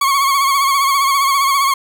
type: tone with vibrato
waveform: 40% pulse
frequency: 1103 Hz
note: C#6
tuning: 9 cents flat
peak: -11 dBFS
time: 0.01-1.74 s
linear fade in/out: 5 ms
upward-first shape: sine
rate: 15 Hz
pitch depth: 54 cents each way
effects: 7-bit